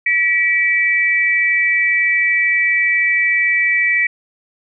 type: tone pair together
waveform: sine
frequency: 1941.6 / 2309 Hz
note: B6 / D7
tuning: -30 / -30 cents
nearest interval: minor third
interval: 300 cents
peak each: -15 dBFS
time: 0.06-4.07 s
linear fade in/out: 5 ms
effects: none